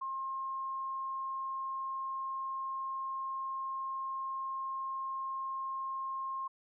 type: tone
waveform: sine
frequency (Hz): 1067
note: C6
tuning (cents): +34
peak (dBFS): -35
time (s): 0.01-6.48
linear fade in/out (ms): 10
effects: none